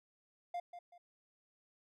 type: tone with echo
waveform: triangle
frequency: 701 Hz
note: F5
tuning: 6 cents sharp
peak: -35 dBFS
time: 0.54-0.6 s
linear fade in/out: 5 ms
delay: 190 ms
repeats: 2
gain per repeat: -10 dB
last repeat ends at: 0.98 s
effects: none